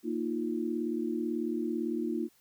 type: chord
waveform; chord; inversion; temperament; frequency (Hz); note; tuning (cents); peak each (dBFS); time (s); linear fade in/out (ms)
sine; Bb suspended fourth; none; equal with one note detuned; 232.4 / 311.1 / 349.2; Bb3 / Eb4 / F4; -5 / 0 / 0; -34; 0.03-2.29; 50
effects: white hiss -66 dBFS RMS until 2.4 s